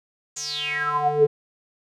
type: tone with band-pass filter sweep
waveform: square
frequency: 148 Hz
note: D3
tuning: 14 cents sharp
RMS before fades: -23 dBFS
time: 0.36-1.27 s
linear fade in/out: 10 ms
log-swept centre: 7100 to 380 Hz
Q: 9.9
effects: none